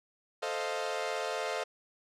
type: chord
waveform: sawtooth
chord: F dominant seventh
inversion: first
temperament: equal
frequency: 440 / 523.3 / 622.3 / 698.5 Hz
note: A4 / C5 / Eb5 / F5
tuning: 0 / 0 / 0 / 0 cents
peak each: -34 dBFS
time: 0.42-1.64 s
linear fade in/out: 10 ms
effects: low-pass 7000 Hz 12 dB/octave